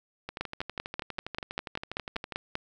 two click trains, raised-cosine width 0.3 ms, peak -20 / -15 dBFS, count 26 / 12, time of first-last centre 0.29-2.323 / 0.41-2.554 s, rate 12.3 / 5.13 Hz, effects none

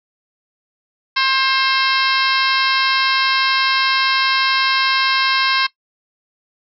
harmonic tone with a mistuned harmonic, 531 Hz, C5, 25 cents sharp, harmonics 2 / 3 / 4 / 5 / 6 / 7 / 8 / 9 / 10, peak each -19 / -21 / -22 / -23 / -24 / -24 / -25 / -26 / -26 dBFS, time 1.16-5.67 s, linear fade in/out 10 ms, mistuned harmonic 7, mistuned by +56 cents, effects noise-tail reverb RT60 0.1 s tail -19 dB re dry

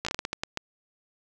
slowing click train, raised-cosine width 0.2 ms, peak -12 dBFS, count 10, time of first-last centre 0.05-0.573 s, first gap 15 ms, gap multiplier 1.32, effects none

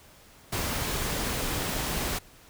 pink noise, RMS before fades -30 dBFS, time 0.52-2.19 s, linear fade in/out 10 ms, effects pink hiss -54 dBFS RMS until 2.49 s

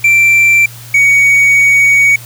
triangle tone pair in turn, 2349 / 2244 Hz, D7 / C#7, 0 / +21 cents, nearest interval minor second, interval 79 cents, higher first, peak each -3 dBFS, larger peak neither, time 0.04-0.66 / 0.94-2.16 s, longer second, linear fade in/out 5 ms, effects added 118 Hz sine -31 dBFS peak until 2.25 s + white hiss -34 dBFS RMS until 2.25 s

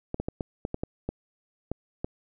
clicks, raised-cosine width 2 ms, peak -16 dBFS, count 10, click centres 0.144 / 0.2 / 0.285 / 0.408 / 0.651 / 0.744 / 0.835 / 1.09 / 1.716 / 2.045 s, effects none

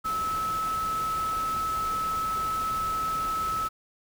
sine tone in noise, 1300 Hz, E6, 24 cents flat, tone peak -26 dBFS, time 0.04-3.69 s, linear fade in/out 20 ms, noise pink, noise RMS -39 dBFS, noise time 0.04-3.69 s, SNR +10 dB, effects none

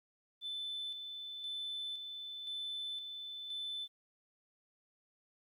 sine tone with tremolo, 3518 Hz, A7, 1 cent flat, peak -37 dBFS, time 0.41-3.88 s, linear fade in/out 50 ms, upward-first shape square, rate 0.97 Hz, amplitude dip 45%, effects tanh soft clip ceiling -35 dBFS + 12-bit

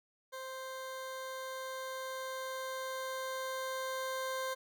20% pulse tone with level ramp, 523.3 Hz, C5, in tune, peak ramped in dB -37 to -30 dBFS, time 0.32-4.55 s, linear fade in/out 20 ms, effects none

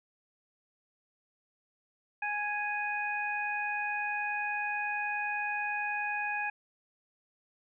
harmonic tone, 830.6 Hz, G#5, in tune, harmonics 1 / 2 / 3, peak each -35 / -35 / -35 dBFS, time 2.22-6.5 s, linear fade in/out 5 ms, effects none

